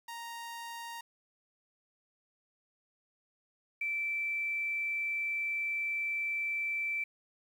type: tone pair in turn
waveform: sawtooth / sine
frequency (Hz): 932.3 / 2330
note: A#5 / D7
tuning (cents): 0 / -14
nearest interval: octave + major third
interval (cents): 1586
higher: second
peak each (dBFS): -37 / -31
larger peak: second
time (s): 0.08-1.01 / 3.81-7.04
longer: second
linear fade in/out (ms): 5
effects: 10-bit